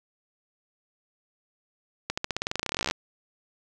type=accelerating click train; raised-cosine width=0.2 ms; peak=-10 dBFS; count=25; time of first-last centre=2.1-2.911 s; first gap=75 ms; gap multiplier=0.92; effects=none